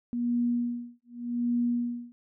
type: tone with tremolo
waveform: sine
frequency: 240 Hz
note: B3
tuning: 49 cents flat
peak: -23 dBFS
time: 0.13-2.12 s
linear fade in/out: 0 ms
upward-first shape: sine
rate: 0.85 Hz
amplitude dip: 100%
effects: none